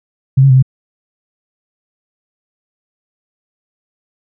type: tone with pitch steps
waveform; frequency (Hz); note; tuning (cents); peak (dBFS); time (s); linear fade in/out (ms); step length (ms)
sine; 133.1 / 137 / 129.5 / 131.8; C3 / C#3 / C3 / C3; +30 / -20 / -17 / +13; -4; 0.37-0.626; 10; 64
effects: none